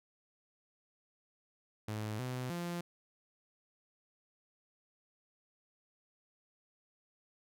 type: tone with pitch steps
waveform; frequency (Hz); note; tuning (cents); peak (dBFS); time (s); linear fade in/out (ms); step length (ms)
sawtooth; 107.3 / 126.7 / 173.3; A2 / B2 / F3; -43 / +45 / -13; -33; 1.88-2.81; 5; 310
effects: none